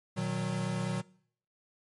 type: chord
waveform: square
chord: B major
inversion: none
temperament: equal with one note detuned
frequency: 120.3 / 155.56 / 185 Hz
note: B2 / D#3 / F#3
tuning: -45 / 0 / 0 cents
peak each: -37 / -37 / -34 dBFS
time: 0.16-1.02 s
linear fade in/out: 20 ms
effects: noise-tail reverb RT60 0.6 s tail -22 dB re dry + MP3 48 kbps